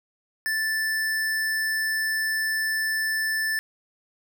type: tone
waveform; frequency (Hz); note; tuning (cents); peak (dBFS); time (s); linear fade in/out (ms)
square; 1760; A6; 0; -24; 0.46-3.59; 0
effects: none